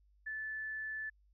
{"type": "tone", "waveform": "sine", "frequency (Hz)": 1745, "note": "A6", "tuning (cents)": -15, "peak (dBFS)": -38, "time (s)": [0.26, 1.1], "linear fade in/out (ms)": 10, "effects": ["added 50 Hz sine -65 dBFS peak until 1.33 s"]}